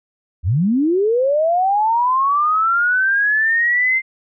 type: linear sweep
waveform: sine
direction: up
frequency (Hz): 69.3 to 2100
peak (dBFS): -13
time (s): 0.43-4.02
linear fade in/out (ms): 50
effects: none